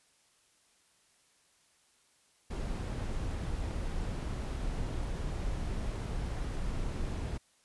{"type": "noise", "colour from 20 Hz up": "brown", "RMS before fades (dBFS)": -35, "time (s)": [2.5, 7.38], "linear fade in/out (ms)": 10, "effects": ["white hiss -68 dBFS RMS until 7.64 s", "resampled to 24000 Hz"]}